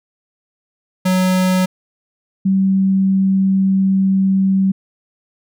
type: tone pair in turn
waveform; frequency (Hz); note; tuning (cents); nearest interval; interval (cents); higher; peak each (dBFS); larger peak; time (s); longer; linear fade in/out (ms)
square / sine; 185 / 192.23; F#3 / G3; 0 / -34; minor second; 66; second; -13 / -11; second; 1.05-1.66 / 2.45-4.72; second; 10
effects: none